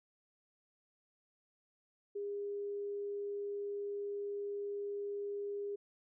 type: tone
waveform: sine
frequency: 405.9 Hz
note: G#4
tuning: 40 cents flat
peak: -37 dBFS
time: 2.15-5.76 s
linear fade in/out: 10 ms
effects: none